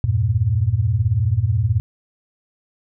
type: chord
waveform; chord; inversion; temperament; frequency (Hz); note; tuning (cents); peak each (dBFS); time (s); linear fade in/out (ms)
sine; E diminished; none; equal; 82.41 / 98 / 116.54; E2 / G2 / Bb2; 0 / 0 / 0; -24 / -19 / -18; 0.04-1.8; 0
effects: none